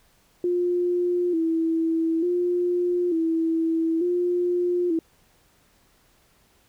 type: tone with vibrato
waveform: sine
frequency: 340 Hz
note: F4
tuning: 46 cents flat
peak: -20 dBFS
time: 0.44-4.99 s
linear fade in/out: 2 ms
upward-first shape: square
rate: 0.56 Hz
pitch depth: 69 cents each way
effects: pink hiss -61 dBFS RMS until 6.68 s